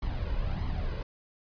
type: noise with flanger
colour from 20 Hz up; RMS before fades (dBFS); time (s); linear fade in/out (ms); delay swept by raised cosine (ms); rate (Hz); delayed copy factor
brown; -31; 0.02-1.03; 5; 0.95 to 2.05; 1.6; +0.55
effects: resampled to 11025 Hz